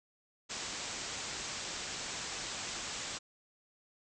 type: low-pass noise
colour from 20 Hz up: white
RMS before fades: -41 dBFS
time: 0.49-3.19 s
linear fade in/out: 20 ms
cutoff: 7900 Hz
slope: 96 dB/octave
effects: none